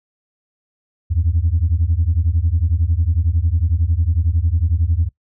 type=beating tone pair; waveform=sine; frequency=77.78 / 88.78 Hz; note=D#2 / F2; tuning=0 / +29 cents; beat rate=11 Hz; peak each=-16 dBFS; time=1.1-5.09 s; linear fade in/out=20 ms; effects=noise-tail reverb RT60 0.1 s tail -19 dB re dry + tanh soft clip ceiling -8 dBFS